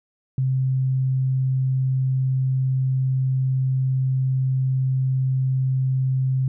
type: tone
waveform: sine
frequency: 131.2 Hz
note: C3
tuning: 5 cents sharp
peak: -18 dBFS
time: 0.38-6.48 s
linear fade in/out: 2 ms
effects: none